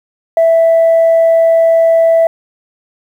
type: tone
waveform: sine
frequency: 659.3 Hz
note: E5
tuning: in tune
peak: -4 dBFS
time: 0.37-2.27 s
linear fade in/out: 2 ms
effects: tanh soft clip ceiling -3 dBFS + 7-bit